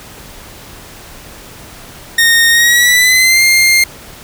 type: tone with pitch glide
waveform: sawtooth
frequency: 1849 to 2112 Hz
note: A#6 to C7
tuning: -15 to +16 cents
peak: -3 dBFS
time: 2.18-3.84 s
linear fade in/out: 5 ms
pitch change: +231 cents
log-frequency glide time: 2.5-3.43 s
effects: pink hiss -34 dBFS RMS until 4.23 s